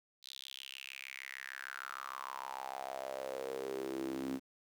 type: tone with high-pass filter sweep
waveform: sawtooth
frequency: 66.6 Hz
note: C2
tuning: 31 cents sharp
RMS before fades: -43 dBFS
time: 0.22-4.4 s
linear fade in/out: 50 ms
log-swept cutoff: 4000 to 260 Hz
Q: 6.3
effects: 10-bit